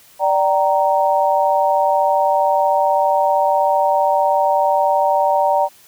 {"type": "chord", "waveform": "sine", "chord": "G minor", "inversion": "second", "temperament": "equal with one note detuned", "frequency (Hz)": [587.3, 770.5, 932.3], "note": ["D5", "G5", "Bb5"], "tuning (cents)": [0, -30, 0], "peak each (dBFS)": -17, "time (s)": [0.19, 5.69], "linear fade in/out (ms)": 50, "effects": ["white hiss -48 dBFS RMS until 5.87 s"]}